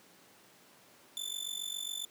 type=tone with amplitude modulation; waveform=sawtooth; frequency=3520 Hz; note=A7; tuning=in tune; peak=-30 dBFS; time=1.17-2.05 s; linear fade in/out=0 ms; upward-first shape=sine; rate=47.3 Hz; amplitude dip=85%; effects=pink hiss -60 dBFS RMS until 2.1 s + high-pass 200 Hz 12 dB/octave